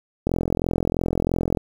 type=click train; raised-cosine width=2 ms; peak=-8 dBFS; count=57; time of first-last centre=0.27-1.572 s; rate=43 Hz; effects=7-bit